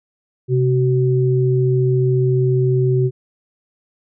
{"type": "tone pair together", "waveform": "sine", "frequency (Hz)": [130.2, 376.2], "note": ["C3", "F#4"], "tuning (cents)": [-8, 29], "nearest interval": "octave + tritone", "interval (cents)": 1837, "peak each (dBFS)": [-14, -18], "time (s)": [0.48, 3.11], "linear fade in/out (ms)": 50, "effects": []}